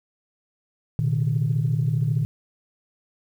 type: tone cluster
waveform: sine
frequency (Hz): 117.9 / 131.4 / 152.6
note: A#2 / C3 / D#3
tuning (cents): +20 / +8 / -33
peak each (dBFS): -22 / -27 / -22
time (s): 0.99-2.25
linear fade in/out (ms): 0
effects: tanh soft clip ceiling -13 dBFS + 9-bit